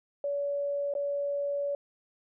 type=tone with dropouts; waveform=sine; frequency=569 Hz; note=C#5; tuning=45 cents sharp; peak=-28 dBFS; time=0.24-1.75 s; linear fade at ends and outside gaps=2 ms; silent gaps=0.938-0.951 s; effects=none